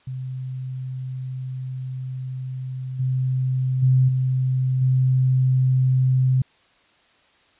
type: tone with level steps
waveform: sine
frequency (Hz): 129.5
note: C3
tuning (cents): -17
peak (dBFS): -27 / -19 / -13 / -18 / -15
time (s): 0.07-6.42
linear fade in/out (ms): 5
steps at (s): 2.99 / 3.82 / 4.08 / 4.81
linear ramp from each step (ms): 10
effects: white hiss -58 dBFS RMS until 7.59 s + resampled to 8000 Hz